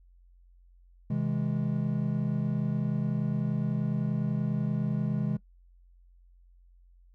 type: chord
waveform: triangle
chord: C augmented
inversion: none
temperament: equal with one note detuned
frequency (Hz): 130.81 / 160.96 / 207.7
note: C3 / E3 / G#3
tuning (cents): 0 / -41 / 0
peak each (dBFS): -29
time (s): 1.1-5.37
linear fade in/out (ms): 5
effects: noise-tail reverb RT60 0.1 s tail -19 dB re dry + added 44 Hz sine -55 dBFS peak until 7.14 s